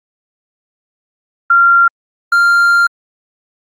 sine / triangle tone pair in turn, 1383 / 1392.6 Hz, F6 / F6, -17 / -5 cents, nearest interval unison, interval 12 cents, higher second, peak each -5 dBFS, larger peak neither, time 1.5-1.88 / 2.32-2.87 s, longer second, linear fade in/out 5 ms, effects Opus 32 kbps

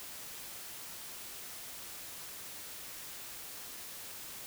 silence, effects white hiss -46 dBFS RMS until 4.46 s

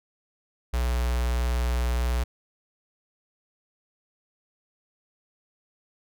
square tone with notch filter, 60.8 Hz, B1, 26 cents flat, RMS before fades -25 dBFS, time 0.73-2.24 s, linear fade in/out 10 ms, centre 240 Hz, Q 0.79, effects none

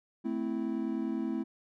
triangle chord, A minor, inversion none, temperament equal with one note detuned, 220 / 259.4 / 329.6 Hz, A3 / C4 / E4, 0 / -15 / 0 cents, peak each -33 dBFS, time 0.24-1.44 s, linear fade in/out 20 ms, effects none

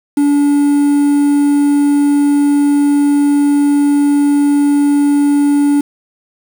triangle tone with quantisation, 287.5 Hz, D4, 37 cents flat, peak -6 dBFS, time 0.17-5.81 s, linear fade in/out 5 ms, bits 5, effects none

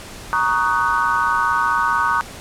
sine chord, D# minor seventh, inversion second, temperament just, 933.4 / 1120.1 / 1244.5 / 1493.4 Hz, A#5 / C#6 / D#6 / F#6, +2 / +18 / 0 / +16 cents, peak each -21 dBFS, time 0.33-2.21 s, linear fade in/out 0 ms, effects pink hiss -36 dBFS RMS until 2.4 s + low-pass 11000 Hz 12 dB/octave

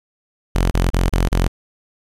sawtooth tone bursts, 44.26 Hz, F1, 24 cents sharp, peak -10 dBFS, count 5, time 0.55-1.478 s, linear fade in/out 0 ms, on 160 ms, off 32 ms, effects resampled to 32000 Hz + 8-bit

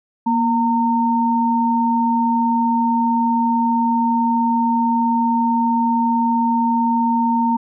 sine tone pair together, 236.5 / 915.4 Hz, A#3 / A#5, +25 / -32 cents, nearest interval octave + major seventh, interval 2343 cents, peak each -17 dBFS, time 0.26-7.57 s, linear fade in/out 10 ms, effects none

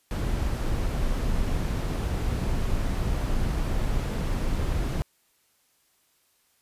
brown noise, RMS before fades -26 dBFS, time 0.11-5.02 s, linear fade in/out 0 ms, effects white hiss -67 dBFS RMS until 6.61 s + resampled to 32000 Hz

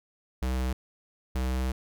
square tone pair in turn, 63.9 / 64.13 Hz, C2 / C2, -40 / -34 cents, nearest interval unison, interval 6 cents, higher second, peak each -27 dBFS, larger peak neither, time 0.42-0.73 / 1.35-1.72 s, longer second, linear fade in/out 5 ms, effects none

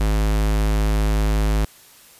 square tone, 52.6 Hz, G#1, 23 cents sharp, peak -17 dBFS, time 0-1.65 s, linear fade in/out 5 ms, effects white hiss -48 dBFS RMS until 2.19 s + resampled to 32000 Hz

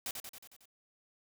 white noise with echo, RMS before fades -38 dBFS, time 0.06-0.11 s, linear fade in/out 2 ms, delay 91 ms, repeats 6, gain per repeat -4 dB, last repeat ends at 0.656 s, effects none

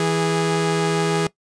sawtooth tone pair together, 163.94 / 413.1 Hz, E3 / G#4, -9 / -9 cents, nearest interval octave + major third, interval 1600 cents, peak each -17 dBFS, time 0-1.27 s, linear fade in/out 2 ms, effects noise-tail reverb RT60 0.1 s tail -19 dB re dry + resampled to 22050 Hz

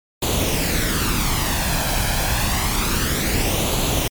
pink noise with flanger, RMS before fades -20 dBFS, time 0.22-4.08 s, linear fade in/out 5 ms, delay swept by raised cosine 0.28 to 1.26 ms, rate 0.28 Hz, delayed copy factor +0.55, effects MP3 96 kbps

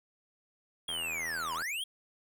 square linear two-way sweep, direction down then up, 3322 to 932.3 to 3322 Hz, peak -34 dBFS, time 0.88-1.84 s, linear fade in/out 5 ms, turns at 1.54 s
click train, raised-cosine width 0.5 ms, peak -29 dBFS, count 61, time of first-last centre 0.89-1.62 s, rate 82.2 Hz
effects none

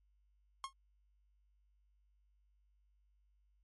45% pulse tone with exponential decay, 1079 Hz, C#6, 47 cents flat, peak -36 dBFS, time 0.64-0.73 s, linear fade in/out 1 ms, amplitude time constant 19 ms, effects added 50 Hz sine -70 dBFS peak until 3.63 s + MP3 48 kbps

